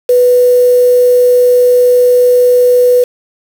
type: tone with quantisation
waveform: sine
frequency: 493.9 Hz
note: B4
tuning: in tune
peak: -4 dBFS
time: 0.09-3.04 s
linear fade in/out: 5 ms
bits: 4
effects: none